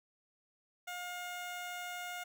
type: tone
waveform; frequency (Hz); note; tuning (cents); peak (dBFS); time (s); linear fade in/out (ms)
15% pulse; 713; F5; +36; -34; 0.87-2.24; 10
effects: none